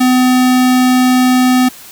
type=tone; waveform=square; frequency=253.3 Hz; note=B3; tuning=44 cents sharp; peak=-8 dBFS; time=0-1.69 s; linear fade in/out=10 ms; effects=white hiss -35 dBFS RMS until 1.91 s